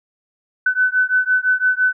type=beating tone pair; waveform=sine; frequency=1504 / 1509.9 Hz; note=F#6 / F#6; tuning=+28 / +35 cents; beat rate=5.9 Hz; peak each=-17 dBFS; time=0.66-1.93 s; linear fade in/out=5 ms; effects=none